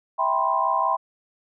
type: chord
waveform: sine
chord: C major seventh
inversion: first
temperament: just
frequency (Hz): 654.1 / 784.9 / 981.1 / 1046.5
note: E5 / G5 / B5 / C6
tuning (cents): -14 / +2 / -12 / 0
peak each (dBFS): -28 / -26 / -24 / -23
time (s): 0.18-0.97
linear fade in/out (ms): 20
effects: none